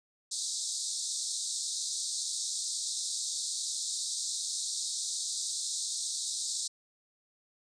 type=band-pass noise; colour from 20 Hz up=white; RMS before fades=-35 dBFS; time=0.31-6.68 s; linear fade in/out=10 ms; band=3700 to 9100 Hz; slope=96 dB/octave; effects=resampled to 22050 Hz